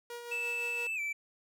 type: tone with tremolo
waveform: sawtooth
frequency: 476.6 Hz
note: A#4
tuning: 38 cents sharp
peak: -36 dBFS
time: 0.1-0.87 s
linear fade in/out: 2 ms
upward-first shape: sine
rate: 5.9 Hz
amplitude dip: 40%
type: tone with pitch glide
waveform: triangle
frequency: 2637 to 2322 Hz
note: E7 to D7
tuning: 0 to -20 cents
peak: -31 dBFS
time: 0.31-1.13 s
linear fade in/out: 10 ms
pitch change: -220 cents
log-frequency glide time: 0.95-1 s
effects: none